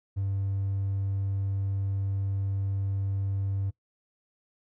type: tone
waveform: triangle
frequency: 98 Hz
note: G2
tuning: in tune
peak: -24 dBFS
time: 0.16-3.71 s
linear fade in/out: 20 ms
effects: noise-tail reverb RT60 0.1 s tail -21 dB re dry + tanh soft clip ceiling -20 dBFS